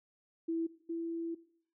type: tone pair in turn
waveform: sine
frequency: 329.6 / 333 Hz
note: E4 / E4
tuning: 0 / +18 cents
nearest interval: unison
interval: 18 cents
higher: second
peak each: -31 / -34 dBFS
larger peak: first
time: 0.48-0.67 / 0.89-1.35 s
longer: second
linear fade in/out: 10 ms
effects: noise-tail reverb RT60 0.6 s tail -18 dB re dry